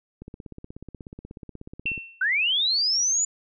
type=click train; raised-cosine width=3 ms; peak=-26 dBFS; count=30; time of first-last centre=0.22-1.978 s; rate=16.5 Hz
type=tone with exponential decay; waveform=sine; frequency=2700 Hz; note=E7; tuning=41 cents sharp; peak=-21 dBFS; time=1.86-2.27 s; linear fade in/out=1 ms; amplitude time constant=88 ms
type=linear sweep; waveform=sine; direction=up; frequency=1455 to 7040 Hz; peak=-20 dBFS; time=2.21-3.25 s; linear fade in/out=5 ms
effects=none